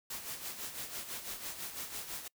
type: noise with tremolo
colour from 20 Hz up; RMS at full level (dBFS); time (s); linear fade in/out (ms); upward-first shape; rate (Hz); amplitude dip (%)
white; -40; 0.1-2.28; 5; sine; 6; 60
effects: noise-tail reverb RT60 0.1 s tail -26 dB re dry